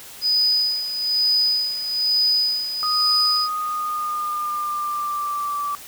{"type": "tone with tremolo", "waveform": "sine", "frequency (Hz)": 4978, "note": "D#8", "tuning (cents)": 0, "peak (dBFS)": -14, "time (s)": [0.21, 3.49], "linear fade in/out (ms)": 50, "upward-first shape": "sine", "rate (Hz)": 1.1, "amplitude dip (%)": 70}
{"type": "tone with pitch glide", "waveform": "sine", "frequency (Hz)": [1244.5, 1161.2], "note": ["D#6", "D6"], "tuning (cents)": [0, -20], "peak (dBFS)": -22, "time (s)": [2.83, 5.75], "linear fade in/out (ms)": 0, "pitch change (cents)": -120, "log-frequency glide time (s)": [3.43, 5.62]}
{"effects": ["tanh soft clip ceiling -11 dBFS", "white hiss -40 dBFS RMS until 5.87 s"]}